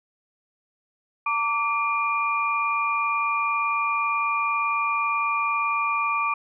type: tone cluster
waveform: sine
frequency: 909 / 1161 / 2403 Hz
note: A#5 / D6 / D7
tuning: -44 / -20 / +39 cents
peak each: -30 / -23 / -27 dBFS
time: 1.26-6.34 s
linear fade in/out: 5 ms
effects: none